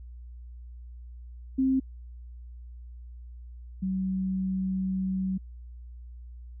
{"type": "tone pair in turn", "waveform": "sine", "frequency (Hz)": [264.1, 188.85], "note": ["C4", "F#3"], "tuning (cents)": [16, 36], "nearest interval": "tritone", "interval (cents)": 580, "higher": "first", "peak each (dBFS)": [-21, -26], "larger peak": "first", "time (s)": [[1.58, 1.8], [3.82, 5.38]], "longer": "second", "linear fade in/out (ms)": 10, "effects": ["added 60 Hz sine -41 dBFS peak until 6.6 s"]}